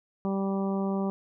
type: harmonic tone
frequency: 195 Hz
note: G3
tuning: 9 cents flat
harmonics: 1 / 2 / 3 / 4 / 5 / 6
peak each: -27 / -33 / -37 / -39 / -41 / -43 dBFS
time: 0.25-1.1 s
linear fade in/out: 0 ms
effects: none